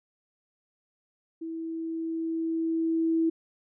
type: tone with level ramp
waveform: sine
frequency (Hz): 326.6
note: E4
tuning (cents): -16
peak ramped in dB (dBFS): -33 to -21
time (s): 1.41-3.3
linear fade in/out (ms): 10
effects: none